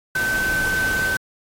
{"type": "tone in noise", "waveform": "sine", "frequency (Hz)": 1533, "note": "G6", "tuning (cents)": -39, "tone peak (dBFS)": -19, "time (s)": [0.15, 1.17], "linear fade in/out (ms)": 5, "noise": "pink", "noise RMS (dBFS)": -29, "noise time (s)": [0.15, 1.17], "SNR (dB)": 7, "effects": ["AAC 48 kbps"]}